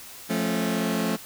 sawtooth chord, F augmented, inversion none, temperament just, 174.61 / 218.3 / 272.8 Hz, F3 / A3 / C#4, 0 / -13 / -28 cents, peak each -25 / -22 / -26 dBFS, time 0.29-1.17 s, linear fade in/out 20 ms, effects white hiss -43 dBFS RMS until 1.25 s

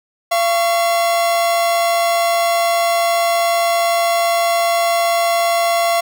45% pulse tone pair together, 683.1 / 1112 Hz, F5 / C#6, -38 / +5 cents, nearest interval minor sixth, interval 843 cents, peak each -14 / -22 dBFS, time 0.31-6.01 s, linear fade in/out 10 ms, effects none

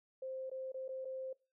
sine tone with dropouts, 524 Hz, C5, 2 cents sharp, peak -40 dBFS, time 0.22-1.33 s, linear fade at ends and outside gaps 5 ms, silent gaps 0.498-0.514 / 0.72-0.742 / 0.881-0.889 / 1.048-1.053 s, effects noise-tail reverb RT60 0.3 s tail -22 dB re dry

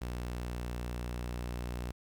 sawtooth tone, 60.4 Hz, B1, 38 cents flat, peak -32 dBFS, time 0.01-1.92 s, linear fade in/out 10 ms, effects 11-bit

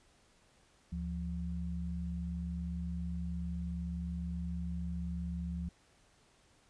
sine tone pair together, 73.42 / 174.07 Hz, D2 / F3, 0 / -5 cents, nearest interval octave + minor third, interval 1495 cents, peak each -38 / -38 dBFS, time 0.92-5.69 s, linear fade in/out 5 ms, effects pink hiss -67 dBFS RMS until 6.69 s + resampled to 22050 Hz

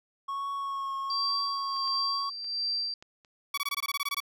triangle tone with vibrato, 1100 Hz, C#6, 14 cents flat, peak -29 dBFS, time 0.28-2.3 s, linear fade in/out 10 ms, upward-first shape triangle, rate 1.1 Hz, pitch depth 22 cents each way
sine tone with tremolo, 4699 Hz, D8, in tune, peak -27 dBFS, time 1.1-2.94 s, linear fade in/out 2 ms, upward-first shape sine, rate 1.4 Hz, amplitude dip 65%
clicks, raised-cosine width 0.2 ms, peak -36 / -33 / -37 / -30 / -40 / -31 / -39 / -36 dBFS, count 8, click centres 1.765 / 1.877 / 2.445 / 3.025 / 3.248 / 3.569 / 3.741 / 3.798 s
15% pulse tone bursts, 1133 Hz, C#6, 37 cents sharp, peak -22 dBFS, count 12, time 3.54-4.203 s, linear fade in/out 5 ms, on 36 ms, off 21 ms
effects none

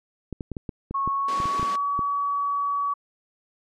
clicks, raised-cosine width 3 ms, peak -18 dBFS, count 12, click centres 0.327 / 0.408 / 0.517 / 0.568 / 0.692 / 0.91 / 1.076 / 1.402 / 1.456 / 1.596 / 1.629 / 1.992 s
sine tone with pitch glide, 1100 to 1135.5 Hz, C#6 to C#6, -14 to +41 cents, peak -22 dBFS, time 0.94-2.94 s, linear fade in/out 10 ms, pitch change +55 cents, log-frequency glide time 1.06-1.82 s
pink high-pass noise, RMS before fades -36 dBFS, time 1.28-1.76 s, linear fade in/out 5 ms, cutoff 180 Hz, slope 96 dB/octave
effects low-pass 6000 Hz 12 dB/octave + MP3 64 kbps

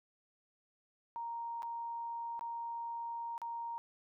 sine tone with dropouts, 932.3 Hz, A#5, in tune, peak -38 dBFS, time 1.16-3.78 s, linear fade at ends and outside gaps 0 ms, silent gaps 1.622-1.63 / 2.393-2.41 / 3.379-3.417 s, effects none

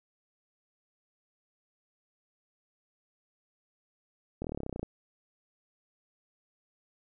slowing click train, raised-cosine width 2 ms, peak -22 dBFS, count 15, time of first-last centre 4.42-4.83 s, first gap 24 ms, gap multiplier 1.03, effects none

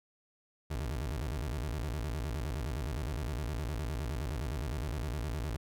30% pulse tone with vibrato, 65.41 Hz, C2, in tune, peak -31 dBFS, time 0.7-5.57 s, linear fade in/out 10 ms, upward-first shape square, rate 9.7 Hz, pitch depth 280 cents each way, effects none

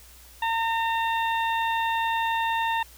harmonic tone, 911 Hz, A#5, 40 cents flat, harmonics 1 / 2 / 3 / 4, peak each -24 / -30 / -34 / -36 dBFS, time 0.42-2.83 s, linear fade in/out 5 ms, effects added 60 Hz sine -51 dBFS peak until 2.97 s + white hiss -51 dBFS RMS until 2.97 s

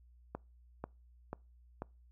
click train, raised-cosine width 1 ms, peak -25 dBFS, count 4, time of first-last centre 0.35-1.821 s, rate 2.04 Hz, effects noise-tail reverb RT60 0.3 s tail -26 dB re dry + added 60 Hz sine -59 dBFS peak until 2.11 s

